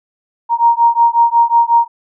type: beating tone pair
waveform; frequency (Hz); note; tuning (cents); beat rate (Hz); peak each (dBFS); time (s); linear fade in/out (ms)
sine; 932.3 / 937.8; A#5 / A#5; 0 / +10; 5.5; -11; 0.49-1.88; 50
effects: none